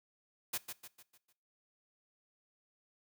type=noise with echo; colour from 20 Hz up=white; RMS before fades=-36 dBFS; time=0.53-0.58 s; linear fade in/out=10 ms; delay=150 ms; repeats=5; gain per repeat=-7 dB; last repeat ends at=1.33 s; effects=noise-tail reverb RT60 0.4 s tail -20 dB re dry